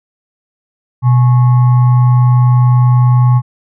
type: tone with frequency modulation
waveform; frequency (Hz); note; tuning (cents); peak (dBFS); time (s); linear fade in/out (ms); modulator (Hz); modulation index
sine; 124.8; B2; +19; -5; 1.02-3.42; 50; 972; 0.25
effects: none